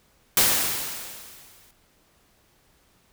white noise with exponential decay, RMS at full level -17 dBFS, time 0.37-1.71 s, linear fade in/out 2 ms, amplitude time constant 290 ms, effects pink hiss -62 dBFS RMS until 3.12 s

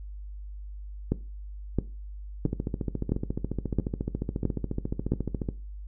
two click trains, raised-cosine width 3 ms, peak -16 / -11 dBFS, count 44 / 7, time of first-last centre 2.46-5.488 / 1.12-5.12 s, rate 14.2 / 1.5 Hz, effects noise-tail reverb RT60 0.3 s tail -17 dB re dry + added 50 Hz sine -37 dBFS peak until 5.87 s

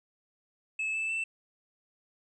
triangle tone with pitch steps, 2600 / 2632 / 2664 Hz, E7 / E7 / E7, -24 / -3 / +18 cents, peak -28 dBFS, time 0.79-1.24 s, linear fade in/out 5 ms, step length 150 ms, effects resampled to 22050 Hz

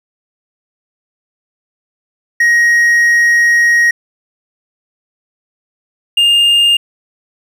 triangle tone pair in turn, 1884 / 2816 Hz, A#6 / F7, +18 / +14 cents, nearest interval perfect fifth, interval 696 cents, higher second, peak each -5 dBFS, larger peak neither, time 2.4-3.91 / 6.17-6.77 s, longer first, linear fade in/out 5 ms, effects none

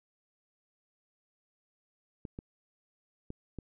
clicks, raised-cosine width 3 ms, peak -27 dBFS, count 4, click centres 2.252 / 2.389 / 3.304 / 3.587 s, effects none

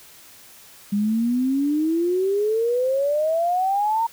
sine exponential sweep, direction up, 200 to 931 Hz, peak -18 dBFS, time 0.92-4.07 s, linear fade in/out 10 ms, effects white hiss -47 dBFS RMS until 4.12 s

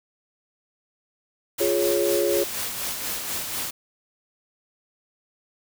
white noise with tremolo, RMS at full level -28 dBFS, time 1.58-3.71 s, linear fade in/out 10 ms, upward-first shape sine, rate 4.1 Hz, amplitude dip 40%
sine chord, Db major, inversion first, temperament equal, 349.2 / 415.3 / 554.4 Hz, F4 / Ab4 / Db5, 0 / 0 / 0 cents, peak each -24 dBFS, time 1.6-2.44 s, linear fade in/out 10 ms
effects none

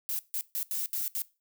violet noise bursts at uneven times, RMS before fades -32 dBFS, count 6, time 0.09-0.19 / 0.34-0.41 / 0.55-0.63 / 0.71-0.86 / 0.93-1.08 / 1.15-1.22 s, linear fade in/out 0 ms, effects noise-tail reverb RT60 0.3 s tail -20 dB re dry

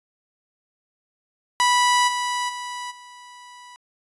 sawtooth tone with level steps, 983 Hz, B5, 8 cents flat, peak -12 / -19 / -26 / -38 dBFS, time 1.6-3.76 s, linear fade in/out 0 ms, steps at 2.07 / 2.48 / 2.9 s, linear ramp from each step 20 ms, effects resampled to 24000 Hz

